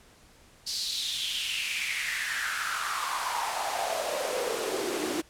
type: noise with high-pass filter sweep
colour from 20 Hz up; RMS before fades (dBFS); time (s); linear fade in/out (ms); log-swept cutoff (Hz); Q
pink; -31; 0.66-5.22; 20; 4700 to 300; 5
effects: pink hiss -57 dBFS RMS until 5.29 s + low-pass 11000 Hz 12 dB/octave